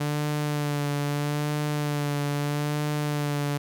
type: tone with vibrato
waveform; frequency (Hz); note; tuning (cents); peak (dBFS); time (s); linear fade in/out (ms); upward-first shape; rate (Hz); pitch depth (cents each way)
sawtooth; 146.7; D3; -2; -21; 0-3.58; 10; sine; 0.78; 28
effects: none